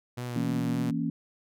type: tone with vibrato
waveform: sawtooth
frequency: 121.3 Hz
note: B2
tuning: 31 cents flat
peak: -29 dBFS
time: 0.17-0.91 s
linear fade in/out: 10 ms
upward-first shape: sine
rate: 3.5 Hz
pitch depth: 30 cents each way
type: chord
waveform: sine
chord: A# diminished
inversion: second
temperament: equal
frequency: 164.81 / 233.1 / 277.2 Hz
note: E3 / A#3 / C#4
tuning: 0 / 0 / 0 cents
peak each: -31 dBFS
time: 0.36-1.1 s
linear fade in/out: 2 ms
effects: none